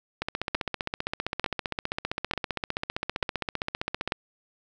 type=two click trains; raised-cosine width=0.3 ms; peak=-9 / -12 dBFS; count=5 / 60; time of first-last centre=0.55-4.121 / 0.22-4.076 s; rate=1.12 / 15.3 Hz; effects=none